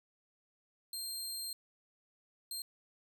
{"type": "tone bursts at uneven times", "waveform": "20% pulse", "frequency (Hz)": 4186, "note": "C8", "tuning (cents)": 0, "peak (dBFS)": -33, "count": 2, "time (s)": [[0.93, 1.53], [2.51, 2.62]], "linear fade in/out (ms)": 2, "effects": []}